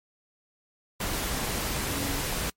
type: tone in noise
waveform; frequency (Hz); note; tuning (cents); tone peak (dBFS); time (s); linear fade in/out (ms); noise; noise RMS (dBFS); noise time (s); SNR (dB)
sine; 280; C#4; +18; -34; 1.92-2.2; 5; pink; -30; 1-2.5; -7
effects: noise-tail reverb RT60 0.1 s tail -25 dB re dry + MP3 64 kbps